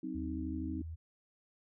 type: chord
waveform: sine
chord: C diminished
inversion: second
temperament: just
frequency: 188.37 / 261.6 / 314 Hz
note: Gb3 / C4 / Eb4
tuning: +31 / 0 / +16 cents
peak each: -45 / -40 / -40 dBFS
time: 0.03-0.82 s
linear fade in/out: 5 ms
type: tone with pitch glide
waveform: sine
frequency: 77.78 to 81.08 Hz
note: D#2 to E2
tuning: 0 to -28 cents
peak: -40 dBFS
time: 0.14-0.96 s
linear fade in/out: 20 ms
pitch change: +72 cents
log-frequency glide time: 0.46-0.78 s
effects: none